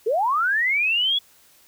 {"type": "linear sweep", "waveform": "sine", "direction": "up", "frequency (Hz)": [401.7, 3416], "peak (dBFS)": -18, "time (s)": [0.06, 1.19], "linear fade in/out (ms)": 10, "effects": ["white hiss -55 dBFS RMS until 1.67 s"]}